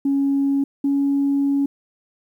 sine tone pair in turn, 277.2 / 279.5 Hz, C#4 / C#4, 0 / +14 cents, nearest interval unison, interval 14 cents, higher second, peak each -15 dBFS, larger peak neither, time 0.05-0.64 / 0.84-1.66 s, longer second, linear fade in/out 5 ms, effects tanh soft clip ceiling -12 dBFS + 9-bit

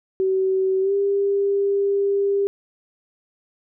sine tone with pitch glide, 380 to 398.9 Hz, F#4 to G4, +46 to +30 cents, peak -17 dBFS, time 0.2-2.47 s, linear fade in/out 0 ms, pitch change +84 cents, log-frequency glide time 0.81-0.93 s, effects none

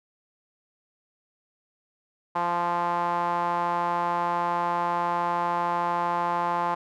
sawtooth tone with band-pass filter, 173.4 Hz, F3, 12 cents flat, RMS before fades -26 dBFS, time 2.35-6.75 s, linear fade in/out 10 ms, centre 950 Hz, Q 4.7, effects none

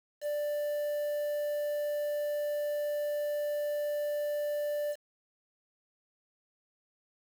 triangle tone with quantisation, 589 Hz, D5, 5 cents sharp, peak -28 dBFS, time 0.21-4.96 s, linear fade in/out 50 ms, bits 8, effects none

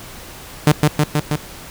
sawtooth tone with echo, 150 Hz, D3, 37 cents sharp, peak -4 dBFS, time 0.67-0.72 s, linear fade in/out 2 ms, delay 160 ms, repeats 4, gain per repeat -2 dB, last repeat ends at 1.36 s, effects pink hiss -36 dBFS RMS until 1.7 s

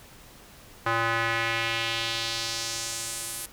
square tone with band-pass filter sweep, 114.7 Hz, A#2, 28 cents flat, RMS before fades -29 dBFS, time 0.86-3.46 s, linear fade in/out 5 ms, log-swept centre 1300 to 11000 Hz, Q 1.7, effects pink hiss -50 dBFS RMS until 3.52 s

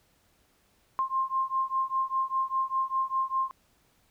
sine beating tone pair, 1056 / 1061 Hz, C6 / C6, +16 / +24 cents, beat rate 5 Hz, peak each -29 / -29 dBFS, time 0.99-3.51 s, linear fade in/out 0 ms, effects pink hiss -67 dBFS RMS until 4.1 s

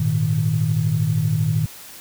sine chord, Ab suspended second, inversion none, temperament equal, 103.83 / 116.54 / 155.56 Hz, Ab2 / Bb2 / Eb3, 0 / 0 / 0 cents, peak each -23 / -21 / -19 dBFS, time 0-1.66 s, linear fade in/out 5 ms, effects tanh soft clip ceiling -8 dBFS + white hiss -40 dBFS RMS until 2 s

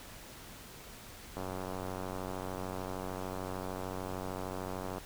click train, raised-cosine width 1 ms, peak -25 dBFS, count 338, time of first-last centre 1.37-4.982 s, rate 93.3 Hz, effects pink hiss -50 dBFS RMS until 5.05 s

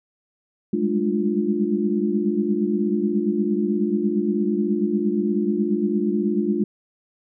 sine tone cluster, 196.5 / 204.3 / 213.3 / 299.6 / 352.4 Hz, G3 / G#3 / G#3 / D4 / F4, +4 / -28 / +46 / +35 / +16 cents, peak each -29 / -27 / -23 / -26 / -24 dBFS, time 0.73-6.64 s, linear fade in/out 5 ms, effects none

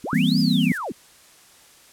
sine linear two-way sweep, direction up then down, 164.81 to 5110 to 164.81 Hz, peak -26 dBFS, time 0.04-0.92 s, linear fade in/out 2 ms, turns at 0.39 s
sine chord, C dominant seventh, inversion first, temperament equal with one note detuned, 164.81 / 196 / 233.1 / 258.9 Hz, E3 / G3 / Bb3 / C4, 0 / 0 / 0 / -18 cents, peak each -22 dBFS, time 0.13-0.72 s, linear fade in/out 2 ms
violet noise with tremolo, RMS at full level -35 dBFS, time 0.14-0.78 s, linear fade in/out 5 ms, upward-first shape sine, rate 8.5 Hz, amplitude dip 35%
effects white hiss -51 dBFS RMS until 1.92 s + low-pass 11000 Hz 12 dB/octave

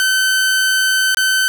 sawtooth tone with dropouts, 1530 Hz, G6, 42 cents flat, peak -9 dBFS, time 0-1.48 s, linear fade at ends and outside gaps 0 ms, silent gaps 1.146-1.171 s, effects none

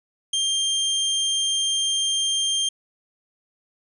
sawtooth tone, 3183 Hz, G7, 26 cents sharp, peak -17 dBFS, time 0.33-2.69 s, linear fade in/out 5 ms, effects resampled to 24000 Hz

